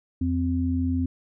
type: tone pair together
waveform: sine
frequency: 86.4 / 258.9 Hz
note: F2 / C4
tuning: -18 / -18 cents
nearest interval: octave + perfect fifth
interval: 1900 cents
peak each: -25 / -24 dBFS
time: 0.21-1.06 s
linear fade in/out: 5 ms
effects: none